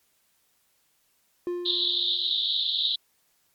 triangle tone with exponential decay, 352.4 Hz, F4, 16 cents sharp, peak -23 dBFS, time 1.47-2.53 s, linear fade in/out 1 ms, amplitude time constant 230 ms
white band-pass noise, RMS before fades -26 dBFS, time 1.65-2.96 s, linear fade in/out 10 ms, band 3400 to 4000 Hz, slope 96 dB/octave
effects white hiss -68 dBFS RMS until 3.54 s + MP3 96 kbps

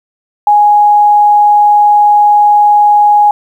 sine tone, 830.6 Hz, G#5, in tune, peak -3 dBFS, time 0.47-3.31 s, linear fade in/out 2 ms, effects 7-bit

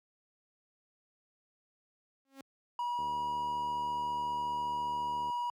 sawtooth tone with exponential growth, 270.8 Hz, C#4, 40 cents flat, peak -39 dBFS, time 2.25-2.41 s, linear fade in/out 2 ms, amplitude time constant 34 ms
triangle tone, 965 Hz, B5, 40 cents flat, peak -30 dBFS, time 2.79-5.5 s, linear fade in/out 2 ms
click train, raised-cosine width 2 ms, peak -37 dBFS, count 173, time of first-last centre 2.99-5.299 s, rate 74.5 Hz
effects high-pass 80 Hz 12 dB/octave

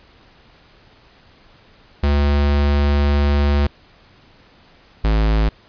square tone pair in turn, 71.9 / 53.68 Hz, D2 / A1, -36 / -42 cents, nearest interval perfect fourth, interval 506 cents, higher first, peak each -14 dBFS, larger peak neither, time 2.03-3.67 / 5.04-5.49 s, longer first, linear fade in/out 5 ms, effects pink hiss -50 dBFS RMS until 5.68 s + resampled to 11025 Hz

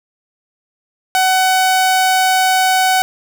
sawtooth tone, 750 Hz, F#5, 23 cents sharp, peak -7 dBFS, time 1.15-3.02 s, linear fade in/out 0 ms, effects none

